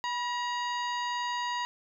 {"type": "harmonic tone with a mistuned harmonic", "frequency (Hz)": 950, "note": "A#5", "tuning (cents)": 33, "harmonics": [1, 2, 3, 4, 5, 7], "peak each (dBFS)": [-31, -37, -41, -43, -45, -48], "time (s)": [0.04, 1.65], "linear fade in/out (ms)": 0, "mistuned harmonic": 1, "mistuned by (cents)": 50, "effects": ["11-bit"]}